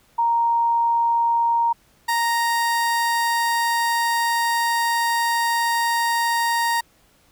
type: tone pair in turn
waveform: sine / 30% pulse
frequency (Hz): 932.3 / 932.3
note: A#5 / A#5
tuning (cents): 0 / 0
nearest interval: unison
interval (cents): 0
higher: neither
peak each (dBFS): -16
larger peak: neither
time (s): 0.18-1.73 / 2.08-6.81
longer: second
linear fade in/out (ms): 10
effects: pink hiss -58 dBFS RMS until 7.31 s